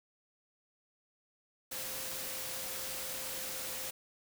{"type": "tone in noise", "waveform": "sine", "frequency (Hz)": 523.3, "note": "C5", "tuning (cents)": 0, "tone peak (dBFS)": -51, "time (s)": [1.71, 3.91], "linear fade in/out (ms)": 10, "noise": "white", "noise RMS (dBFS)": -40, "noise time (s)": [1.71, 3.91], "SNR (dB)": -14, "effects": []}